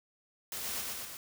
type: noise with echo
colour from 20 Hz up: white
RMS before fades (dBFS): -39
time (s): 0.52-0.81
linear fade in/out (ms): 0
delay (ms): 120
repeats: 3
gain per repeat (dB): -2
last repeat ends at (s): 1.17
effects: none